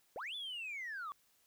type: linear two-way sweep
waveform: sine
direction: up then down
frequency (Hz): 415.3 to 3520 to 1108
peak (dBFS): -39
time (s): 0.16-1.12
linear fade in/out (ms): 0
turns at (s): 0.35
effects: tanh soft clip ceiling -38 dBFS + white hiss -72 dBFS RMS until 1.46 s